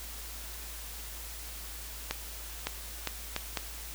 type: accelerating click train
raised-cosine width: 0.2 ms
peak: -13 dBFS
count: 5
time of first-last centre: 2.11-3.573 s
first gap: 560 ms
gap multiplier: 0.72
effects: added 55 Hz sine -44 dBFS peak until 3.94 s + white hiss -44 dBFS RMS until 3.94 s